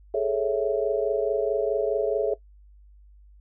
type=chord; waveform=sine; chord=A major seventh; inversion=third; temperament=equal; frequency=415.3 / 440 / 554.4 / 659.3 Hz; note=G#4 / A4 / C#5 / E5; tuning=0 / 0 / 0 / 0 cents; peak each=-27 / -26 / -27 / -28 dBFS; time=0.14-2.34 s; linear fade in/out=5 ms; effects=noise-tail reverb RT60 0.1 s tail -18 dB re dry + added 50 Hz sine -49 dBFS peak until 3.4 s